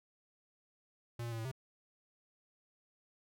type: tone with pitch steps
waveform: square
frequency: 118.2 / 117.5 / 114.1 / 112.2 / 131.7 Hz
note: A#2 / A#2 / A#2 / A2 / C3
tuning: +24 / +14 / -37 / +34 / +12 cents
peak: -39 dBFS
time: 1.19-1.515 s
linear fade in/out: 5 ms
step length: 65 ms
effects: none